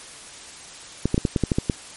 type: clicks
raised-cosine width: 3 ms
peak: -6 dBFS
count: 9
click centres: 1.056 / 1.144 / 1.179 / 1.252 / 1.362 / 1.437 / 1.518 / 1.585 / 1.698 s
effects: white hiss -41 dBFS RMS until 1.96 s + MP3 48 kbps